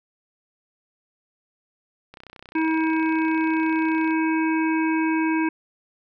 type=click train; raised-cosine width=0.3 ms; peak=-26 dBFS; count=63; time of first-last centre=2.14-4.108 s; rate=31.5 Hz
type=harmonic tone; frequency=319.9 Hz; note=D#4; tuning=48 cents sharp; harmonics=1 / 3 / 5 / 7 / 8; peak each=-20 / -28 / -31 / -33 / -34 dBFS; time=2.55-5.49 s; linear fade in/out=5 ms
effects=none